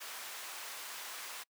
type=high-pass noise; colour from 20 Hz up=pink; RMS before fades=-45 dBFS; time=0-1.44 s; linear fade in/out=20 ms; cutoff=980 Hz; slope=12 dB/octave; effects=noise-tail reverb RT60 0.1 s tail -26 dB re dry